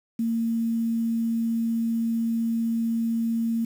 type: tone with quantisation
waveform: sine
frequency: 228.9 Hz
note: A#3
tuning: 31 cents flat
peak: -22 dBFS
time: 0.19-3.65 s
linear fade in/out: 5 ms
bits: 8
effects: none